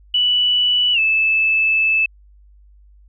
sine tone with pitch glide, 2960 to 2622 Hz, F#7 to E7, 0 to -10 cents, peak -13 dBFS, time 0.14-2.06 s, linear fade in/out 5 ms, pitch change -210 cents, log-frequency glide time 0.93-0.99 s, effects added 50 Hz sine -45 dBFS peak until 3.08 s

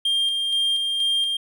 triangle tone with tremolo, 3200 Hz, G7, 35 cents sharp, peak -17 dBFS, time 0.05-1.37 s, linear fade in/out 5 ms, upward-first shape square, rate 2.1 Hz, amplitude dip 30%, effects none

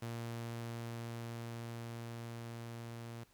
sawtooth tone with level ramp, 116.6 Hz, A#2, 1 cent sharp, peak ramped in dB -36 to -41 dBFS, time 0.02-3.24 s, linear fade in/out 5 ms, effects pink hiss -69 dBFS RMS until 3.33 s

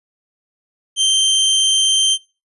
sawtooth tone, 3136 Hz, G7, in tune, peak -9 dBFS, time 0.96-2.18 s, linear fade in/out 50 ms, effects noise-tail reverb RT60 0.3 s tail -21 dB re dry + resampled to 24000 Hz

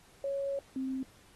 sine tone pair in turn, 554 / 263.4 Hz, C#5 / C4, -1 / +12 cents, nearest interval octave + minor second, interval 1287 cents, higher first, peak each -31 / -32 dBFS, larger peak first, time 0.24-0.59 / 0.76-1.03 s, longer first, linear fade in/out 2 ms, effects pink hiss -61 dBFS RMS until 1.35 s + AAC 32 kbps

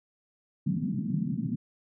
white band-pass noise, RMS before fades -30 dBFS, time 0.66-1.56 s, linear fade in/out 10 ms, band 130 to 240 Hz, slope 48 dB/octave, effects none

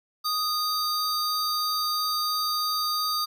square tone pair together, 1237 / 4670 Hz, D#6 / D8, -10 / -11 cents, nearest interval octave + major seventh, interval 2299 cents, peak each -28 dBFS, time 0.24-3.26 s, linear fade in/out 20 ms, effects none

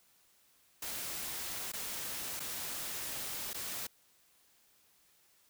white noise with dropouts, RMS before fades -40 dBFS, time 0.82-3.87 s, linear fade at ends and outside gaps 5 ms, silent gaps 1.72-1.734 / 2.396-2.401 / 3.533-3.543 s, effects white hiss -68 dBFS RMS until 5.49 s

